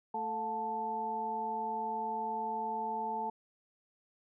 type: harmonic tone with a mistuned harmonic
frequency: 220 Hz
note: A3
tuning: in tune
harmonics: 1 / 2 / 3 / 4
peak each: -45 / -43 / -43 / -34 dBFS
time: 0.14-3.3 s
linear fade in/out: 5 ms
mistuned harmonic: 3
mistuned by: +130 cents
effects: none